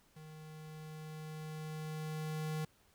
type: tone with level ramp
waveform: square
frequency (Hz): 155.56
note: D#3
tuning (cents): 0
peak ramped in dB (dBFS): -51 to -36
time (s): 0.16-2.65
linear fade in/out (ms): 5
effects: pink hiss -69 dBFS RMS until 2.94 s

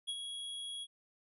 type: tone with ADSR envelope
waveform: square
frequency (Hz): 3322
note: G#7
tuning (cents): 0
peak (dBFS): -35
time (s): 0.07-0.87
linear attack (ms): 22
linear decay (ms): 52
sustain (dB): -6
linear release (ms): 45
effects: resampled to 32000 Hz

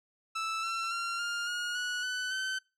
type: tone with pitch steps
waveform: sawtooth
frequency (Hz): 1318.5 / 1347 / 1376.1 / 1405.8 / 1436.2 / 1467.2 / 1498.9 / 1531.3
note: E6 / E6 / F6 / F6 / F6 / F#6 / F#6 / G6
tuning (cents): 0 / +37 / -26 / +11 / +48 / -15 / +22 / -41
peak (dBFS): -28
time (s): 0.35-2.59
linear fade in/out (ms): 10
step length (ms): 280
effects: noise-tail reverb RT60 0.3 s tail -25 dB re dry + low-pass 7000 Hz 12 dB/octave

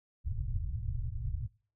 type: low-pass noise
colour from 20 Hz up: white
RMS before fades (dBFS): -35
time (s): 0.24-1.48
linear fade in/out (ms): 20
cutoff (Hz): 120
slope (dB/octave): 48
effects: noise-tail reverb RT60 0.4 s tail -22 dB re dry

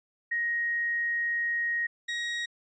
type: tone pair in turn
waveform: sine / 30% pulse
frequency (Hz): 1878 / 1890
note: A#6 / A#6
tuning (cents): +12 / +23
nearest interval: unison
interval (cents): 11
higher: second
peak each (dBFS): -26 / -27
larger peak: first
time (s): 0.31-1.87 / 2.08-2.46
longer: first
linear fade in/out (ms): 10
effects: resampled to 16000 Hz

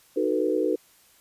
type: chord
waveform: sine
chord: B dominant seventh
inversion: first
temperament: just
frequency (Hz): 308.7 / 370.4 / 444.5 / 493.9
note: D#4 / F#4 / A4 / B4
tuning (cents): -14 / +2 / +18 / 0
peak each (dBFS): -27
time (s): 0.16-0.76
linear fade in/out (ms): 10
effects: white hiss -58 dBFS RMS until 1.2 s + resampled to 32000 Hz

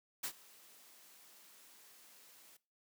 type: noise with ADSR envelope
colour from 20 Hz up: white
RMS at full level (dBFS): -38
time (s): 0.23-2.57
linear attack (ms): 12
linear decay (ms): 79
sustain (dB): -23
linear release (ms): 6
effects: noise-tail reverb RT60 0.3 s tail -19 dB re dry + high-pass 200 Hz 12 dB/octave

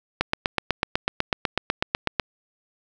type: click train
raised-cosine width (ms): 0.3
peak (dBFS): -4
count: 17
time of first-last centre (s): 0.21-2.198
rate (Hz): 8.05
effects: none

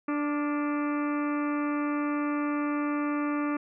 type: harmonic tone with a mistuned harmonic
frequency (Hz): 293.7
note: D4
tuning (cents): 0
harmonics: 1 / 2 / 3 / 4 / 5 / 6 / 7 / 8 / 9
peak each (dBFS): -27 / -38 / -42 / -35 / -42 / -45 / -46 / -45 / -50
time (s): 0.08-3.57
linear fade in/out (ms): 5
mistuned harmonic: 5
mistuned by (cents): -53
effects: none

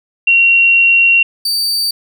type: tone pair in turn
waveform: sine / 40% pulse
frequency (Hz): 2744 / 4615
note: F7 / D8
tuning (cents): -31 / -31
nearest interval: major sixth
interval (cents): 900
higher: second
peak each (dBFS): -6 / -12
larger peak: first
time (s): 0.27-1.23 / 1.45-1.91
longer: first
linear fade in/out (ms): 5
effects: none

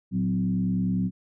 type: tone with frequency modulation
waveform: sine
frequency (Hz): 185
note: F#3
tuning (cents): 0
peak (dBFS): -22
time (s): 0.11-1.11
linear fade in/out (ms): 50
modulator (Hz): 69.9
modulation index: 0.86
effects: none

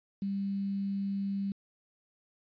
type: tone with quantisation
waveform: sine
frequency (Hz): 197.6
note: G3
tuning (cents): +14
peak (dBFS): -30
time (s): 0.22-1.52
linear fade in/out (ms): 2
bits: 9
effects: resampled to 11025 Hz

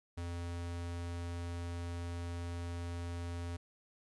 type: tone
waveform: square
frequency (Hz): 86.2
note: F2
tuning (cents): -22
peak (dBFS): -39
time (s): 0.17-3.57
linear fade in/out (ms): 10
effects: resampled to 24000 Hz + 13-bit

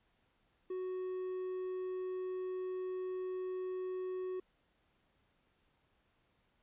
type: tone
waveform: triangle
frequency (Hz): 370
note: F#4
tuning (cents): 0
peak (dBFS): -35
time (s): 0.7-4.4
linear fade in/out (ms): 5
effects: pink hiss -75 dBFS RMS until 6.62 s + resampled to 8000 Hz

